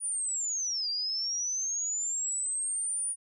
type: linear two-way sweep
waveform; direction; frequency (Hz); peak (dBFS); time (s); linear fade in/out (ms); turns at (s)
sine; down then up; 9610 to 4699 to 9610; -29; 0-3.16; 50; 0.89
effects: none